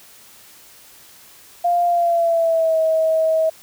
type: tone with pitch glide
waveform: sine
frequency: 698.5 to 640.5 Hz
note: F5 to E5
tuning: 0 to -50 cents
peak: -14 dBFS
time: 1.64-3.5 s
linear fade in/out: 10 ms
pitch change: -150 cents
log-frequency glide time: 1.87-2.79 s
effects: white hiss -46 dBFS RMS until 3.62 s